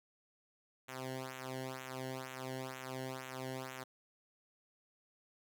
sawtooth tone with flanger, 130.4 Hz, C3, 5 cents flat, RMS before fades -44 dBFS, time 0.88-3.84 s, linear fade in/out 10 ms, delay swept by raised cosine 0.2 to 0.83 ms, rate 2.1 Hz, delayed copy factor -1, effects none

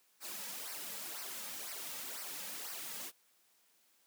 white noise with flanger, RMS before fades -44 dBFS, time 0.2-3.12 s, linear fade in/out 50 ms, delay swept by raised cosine 0.28 to 2.88 ms, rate 2 Hz, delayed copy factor -0.7, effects white hiss -71 dBFS RMS until 4.06 s + high-pass 200 Hz 12 dB/octave

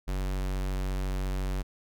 square tone, 47.17 Hz, F#1, 34 cents sharp, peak -29 dBFS, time 0.07-1.63 s, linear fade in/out 20 ms, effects none

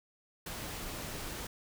pink noise, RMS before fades -41 dBFS, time 0.46-1.47 s, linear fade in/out 5 ms, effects none

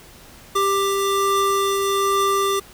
square tone pair together, 394.4 / 1182 Hz, G4 / D6, +11 / +11 cents, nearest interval octave + perfect fifth, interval 1900 cents, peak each -21 dBFS, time 0.55-2.6 s, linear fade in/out 10 ms, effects pink hiss -45 dBFS RMS until 2.73 s

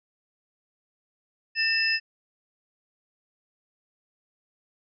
sine tone cluster, 1801 / 2650 / 5110 Hz, A6 / E7 / D#8, +40 / +9 / +45 cents, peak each -26 dBFS, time 1.55-2 s, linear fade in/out 50 ms, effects none

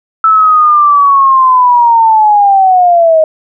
sine linear sweep, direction down, 1318.5 to 623 Hz, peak -3 dBFS, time 0.24-3.24 s, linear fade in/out 2 ms, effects none

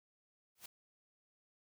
white noise with exponential growth, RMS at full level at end -45 dBFS, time 0.55-0.66 s, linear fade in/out 5 ms, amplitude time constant 23 ms, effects none

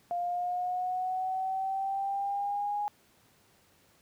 sine exponential sweep, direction up, 698.5 to 830 Hz, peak -29 dBFS, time 0.11-2.88 s, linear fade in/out 0 ms, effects pink hiss -64 dBFS RMS until 4.01 s + high-pass 80 Hz 12 dB/octave

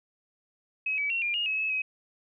sine tone with pitch steps, 2553 / 2288 / 2731 / 2402 / 2852 / 2569 / 2589 / 2537 Hz, D#7 / D7 / F7 / D7 / F7 / E7 / E7 / D#7, +44 / -46 / -39 / +38 / +36 / -45 / -32 / +33 cents, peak -26 dBFS, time 0.86-1.82 s, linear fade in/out 5 ms, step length 120 ms, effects none

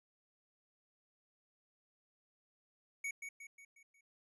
square tone with echo, 2236 Hz, C#7, 14 cents sharp, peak -38 dBFS, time 3.04-3.11 s, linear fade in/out 5 ms, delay 180 ms, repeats 5, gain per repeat -6 dB, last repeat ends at 4.01 s, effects resampled to 24000 Hz

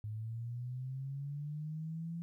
sine linear sweep, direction up, 105.5 to 170 Hz, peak -38 dBFS, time 0.04-2.22 s, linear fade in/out 0 ms, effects 13-bit

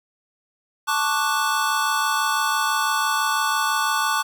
square chord, D major seventh, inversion second, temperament equal, 880 / 1108.7 / 1174.7 / 1480 Hz, A5 / C#6 / D6 / F#6, 0 / 0 / 0 / 0 cents, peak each -26 dBFS, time 0.87-4.23 s, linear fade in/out 20 ms, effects 9-bit

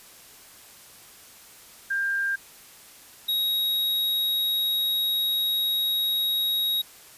sine / square tone pair in turn, 1595 / 3794 Hz, G6 / A#7, +30 / +30 cents, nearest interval octave + minor third, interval 1500 cents, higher second, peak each -23 dBFS, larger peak neither, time 1.9-2.36 / 3.28-6.82 s, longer second, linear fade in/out 10 ms, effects white hiss -49 dBFS RMS until 7.17 s + resampled to 32000 Hz

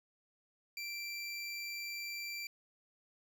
25% pulse tone, 2350 Hz, D7, 1 cent sharp, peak -36 dBFS, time 0.77-2.47 s, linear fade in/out 2 ms, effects none

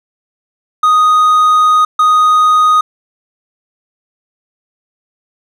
triangle tone bursts at uneven times, 1244.5 Hz, D#6, in tune, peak -4 dBFS, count 2, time 0.83-1.85 / 1.99-2.81 s, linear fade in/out 5 ms, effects none

